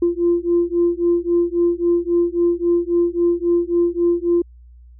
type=beating tone pair; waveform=sine; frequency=343.5 / 347.2 Hz; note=F4 / F4; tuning=-29 / -10 cents; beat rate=3.7 Hz; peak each=-17 dBFS; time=0.02-4.42 s; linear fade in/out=5 ms; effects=tanh soft clip ceiling -8 dBFS + added 60 Hz sine -41 dBFS peak until 4.99 s